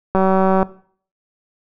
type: click train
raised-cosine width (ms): 1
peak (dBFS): -3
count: 92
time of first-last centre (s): 0.15-0.629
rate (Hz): 190
effects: noise-tail reverb RT60 0.5 s tail -18 dB re dry